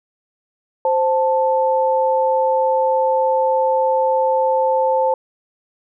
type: tone pair together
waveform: sine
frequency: 523.3 / 880 Hz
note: C5 / A5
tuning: 0 / 0 cents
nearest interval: major sixth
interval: 900 cents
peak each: -16 / -17 dBFS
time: 0.85-5.14 s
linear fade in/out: 2 ms
effects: none